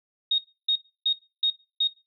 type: tone bursts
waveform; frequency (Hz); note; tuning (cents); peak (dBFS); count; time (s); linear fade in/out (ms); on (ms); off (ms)
sine; 3729; A#7; 0; -19; 5; 0.31-1.875; 5; 73; 300
effects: noise-tail reverb RT60 0.3 s tail -21 dB re dry